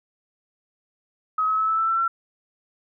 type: tone with pitch steps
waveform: sine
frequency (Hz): 1272 / 1285.3 / 1298.7 / 1312.3 / 1326 / 1339.9 / 1353.9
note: D#6 / E6 / E6 / E6 / E6 / E6 / E6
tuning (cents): +38 / -44 / -26 / -8 / +10 / +28 / +46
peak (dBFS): -19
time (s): 1.38-2.08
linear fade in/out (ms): 5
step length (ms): 100
effects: none